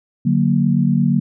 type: chord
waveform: sine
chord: D augmented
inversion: none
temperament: equal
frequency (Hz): 146.83 / 185 / 233.1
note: D3 / F#3 / A#3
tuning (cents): 0 / 0 / 0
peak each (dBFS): -17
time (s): 0.25-1.2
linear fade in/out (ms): 10
effects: none